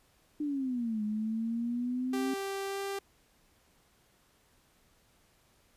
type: exponential two-way sweep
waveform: sine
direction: down then up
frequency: 302.8 to 209.8 to 269.2 Hz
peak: -30 dBFS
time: 0.4-2.34 s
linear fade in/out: 5 ms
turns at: 1.03 s
type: tone with pitch glide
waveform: sawtooth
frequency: 392 to 395 Hz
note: G4 to G4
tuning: 0 to +13 cents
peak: -30 dBFS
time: 2.13-2.99 s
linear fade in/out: 5 ms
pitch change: +13 cents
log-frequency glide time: 2.66-2.81 s
effects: pink hiss -67 dBFS RMS until 5.76 s + resampled to 32000 Hz